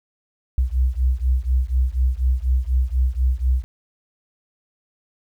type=beating tone pair; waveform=sine; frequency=61.74 / 65.84 Hz; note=B1 / C2; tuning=0 / +11 cents; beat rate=4.1 Hz; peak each=-19 / -20 dBFS; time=0.58-3.64 s; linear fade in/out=0 ms; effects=9-bit